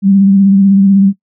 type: tone with vibrato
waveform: sine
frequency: 196.1 Hz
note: G3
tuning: 1 cent sharp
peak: -4 dBFS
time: 0.02-1.13 s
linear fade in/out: 50 ms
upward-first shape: sine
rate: 16 Hz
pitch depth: 36 cents each way
effects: noise-tail reverb RT60 0.1 s tail -18 dB re dry